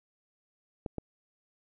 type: clicks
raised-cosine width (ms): 2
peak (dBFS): -21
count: 2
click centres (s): 0.862 / 0.983
effects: none